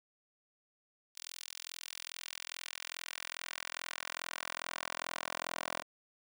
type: tone with high-pass filter sweep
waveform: 10% pulse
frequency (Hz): 42.4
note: E1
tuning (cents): +50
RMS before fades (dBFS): -43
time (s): 1.15-5.83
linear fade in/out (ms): 20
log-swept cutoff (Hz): 4300 to 740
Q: 0.93
effects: none